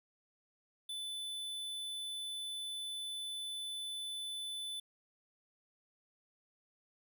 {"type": "tone", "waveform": "square", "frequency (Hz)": 3500, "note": "A7", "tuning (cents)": -10, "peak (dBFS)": -40, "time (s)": [0.89, 4.8], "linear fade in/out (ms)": 5, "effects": []}